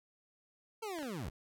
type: linear sweep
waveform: 25% pulse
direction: down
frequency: 459.7 to 49 Hz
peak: -35 dBFS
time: 0.82-1.3 s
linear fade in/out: 10 ms
type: clicks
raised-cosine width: 0.3 ms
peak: -31 dBFS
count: 2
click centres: 0.987 / 1.029 s
effects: none